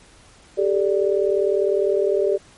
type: chord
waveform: sine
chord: G suspended second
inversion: none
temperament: equal with one note detuned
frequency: 392 / 431.9 / 587.3 Hz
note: G4 / A4 / D5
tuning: 0 / -32 / 0 cents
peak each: -19 / -22 / -22 dBFS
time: 0.57-2.38 s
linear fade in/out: 20 ms
effects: pink hiss -50 dBFS RMS until 2.57 s + MP3 48 kbps